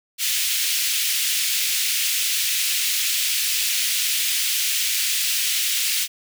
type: high-pass noise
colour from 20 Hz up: pink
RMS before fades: -22 dBFS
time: 0.18-6.08 s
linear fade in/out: 50 ms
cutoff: 2400 Hz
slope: 24 dB/octave
effects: none